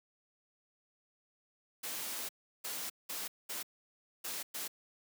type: noise bursts at uneven times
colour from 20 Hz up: white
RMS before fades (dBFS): -40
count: 6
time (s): 1.83-2.29 / 2.64-2.9 / 3.09-3.28 / 3.49-3.63 / 4.24-4.43 / 4.54-4.68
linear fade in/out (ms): 10
effects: high-pass 200 Hz 12 dB/octave